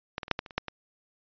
clicks, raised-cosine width 0.3 ms, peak -15 / -20 / -26 / -7 / -14 / -28 / -28 / -10 / -19 dBFS, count 9, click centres 0.181 / 0.232 / 0.281 / 0.313 / 0.391 / 0.462 / 0.508 / 0.58 / 0.683 s, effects resampled to 11025 Hz

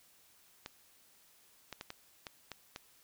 clicks, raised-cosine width 0.2 ms, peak -25 dBFS, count 7, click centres 0.661 / 1.727 / 1.811 / 1.904 / 2.268 / 2.517 / 2.761 s, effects white hiss -65 dBFS RMS until 3.03 s

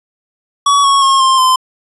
square tone with pitch steps, 1131 / 1105.8 / 1081.2 / 1057.1 / 1033.5 Hz, C#6 / C#6 / C#6 / C6 / C6, +34 / -5 / -44 / +17 / -22 cents, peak -8 dBFS, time 0.66-1.56 s, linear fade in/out 5 ms, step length 180 ms, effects resampled to 24000 Hz + 8-bit

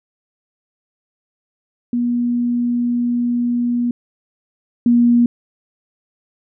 sine tone pair in turn, 240.9 / 238.8 Hz, B3 / A#3, -43 / +42 cents, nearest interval unison, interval 15 cents, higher first, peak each -15 / -9 dBFS, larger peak second, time 1.93-3.91 / 4.86-5.26 s, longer first, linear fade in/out 2 ms, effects none

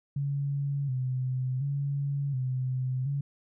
sine tone with vibrato, 134.6 Hz, C3, 49 cents sharp, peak -27 dBFS, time 0.16-3.21 s, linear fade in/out 5 ms, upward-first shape square, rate 0.69 Hz, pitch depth 79 cents each way, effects none

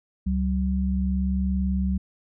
sine tone pair together, 69.3 / 189.99 Hz, C#2 / F#3, 0 / +46 cents, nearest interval octave + perfect fourth, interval 1746 cents, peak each -24 dBFS, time 0.26-1.98 s, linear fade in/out 10 ms, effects none

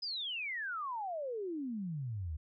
sine exponential sweep, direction down, 5100 to 72 Hz, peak -36 dBFS, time 0.02-2.37 s, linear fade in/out 10 ms, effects none

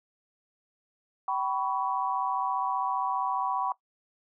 sine tone cluster, 769 / 986 / 1121 Hz, G5 / B5 / C#6, -33 / -3 / +19 cents, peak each -31 dBFS, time 1.28-3.72 s, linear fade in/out 2 ms, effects noise-tail reverb RT60 0.1 s tail -18 dB re dry

